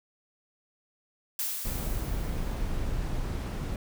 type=noise with exponential decay; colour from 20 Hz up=blue; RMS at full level=-30 dBFS; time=1.39-3 s; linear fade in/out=2 ms; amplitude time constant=350 ms
type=noise; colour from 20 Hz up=brown; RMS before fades=-31 dBFS; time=1.65-3.76 s; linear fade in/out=2 ms
effects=none